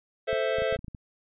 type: chord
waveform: square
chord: A minor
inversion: none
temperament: equal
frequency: 440 / 523.3 / 659.3 Hz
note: A4 / C5 / E5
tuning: 0 / 0 / 0 cents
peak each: -31 / -29 / -30 dBFS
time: 0.27-0.77 s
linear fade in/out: 20 ms
type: clicks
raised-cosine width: 5 ms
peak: -27 dBFS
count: 9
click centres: 0.33 / 0.585 / 0.621 / 0.726 / 0.761 / 0.791 / 0.845 / 0.882 / 0.948 s
effects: resampled to 8000 Hz